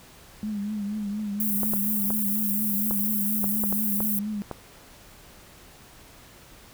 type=tone with vibrato; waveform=sine; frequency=207.7 Hz; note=G#3; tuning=in tune; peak=-27 dBFS; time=0.43-4.42 s; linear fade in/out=0 ms; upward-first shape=triangle; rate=4.2 Hz; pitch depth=74 cents each way
type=high-pass noise; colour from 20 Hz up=white; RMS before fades=-27 dBFS; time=1.4-4.19 s; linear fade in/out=2 ms; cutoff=12000 Hz; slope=24 dB/octave
type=clicks; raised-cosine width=1 ms; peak=-17 dBFS; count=9; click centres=1.633 / 1.736 / 2.105 / 2.91 / 3.442 / 3.638 / 3.726 / 4.005 / 4.513 s
effects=pink hiss -50 dBFS RMS until 6.73 s